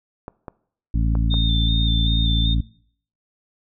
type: clicks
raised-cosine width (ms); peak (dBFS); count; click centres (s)
1; -18; 4; 0.281 / 0.482 / 1.153 / 1.341
type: harmonic tone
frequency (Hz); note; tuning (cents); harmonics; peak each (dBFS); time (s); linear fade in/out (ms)
56; A1; +31; 1 / 2 / 3 / 4 / 5; -18 / -24 / -28 / -30 / -32; 0.94-2.61; 5
type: tone with vibrato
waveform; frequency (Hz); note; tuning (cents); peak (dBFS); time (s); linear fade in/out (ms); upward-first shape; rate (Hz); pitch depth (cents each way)
sine; 3609; A7; +43; -23; 1.3-2.55; 20; square; 2.6; 23
effects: noise-tail reverb RT60 0.6 s tail -22 dB re dry